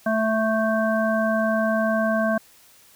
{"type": "harmonic tone with a mistuned harmonic", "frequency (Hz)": 220, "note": "A3", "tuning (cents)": 0, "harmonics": [1, 3, 5, 7], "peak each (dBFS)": [-23, -22, -30, -27], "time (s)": [0.06, 2.38], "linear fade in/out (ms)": 5, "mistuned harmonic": 7, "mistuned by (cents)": 21, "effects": ["white hiss -53 dBFS RMS until 2.95 s"]}